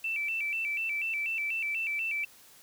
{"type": "tone with vibrato", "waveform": "sine", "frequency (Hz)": 2489, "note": "D#7", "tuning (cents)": 0, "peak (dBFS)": -29, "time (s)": [0.04, 2.25], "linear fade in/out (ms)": 5, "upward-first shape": "square", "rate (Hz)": 4.1, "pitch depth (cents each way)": 120, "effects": ["white hiss -56 dBFS RMS until 2.62 s"]}